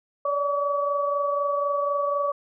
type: tone cluster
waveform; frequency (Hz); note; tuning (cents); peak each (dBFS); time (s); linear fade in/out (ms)
sine; 571 / 595 / 1140; D5 / D5 / C#6; -49 / +22 / +48; -25 / -33 / -25; 0.25-2.32; 5
effects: none